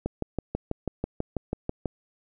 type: click train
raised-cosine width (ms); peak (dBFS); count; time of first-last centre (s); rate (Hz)
2; -14; 12; 0.06-1.857; 6.12
effects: none